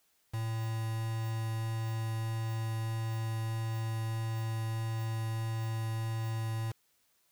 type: tone with quantisation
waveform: triangle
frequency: 112.3 Hz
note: A2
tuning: 36 cents sharp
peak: -30 dBFS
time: 0.33-6.72 s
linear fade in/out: 10 ms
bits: 7
effects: white hiss -72 dBFS RMS until 7.31 s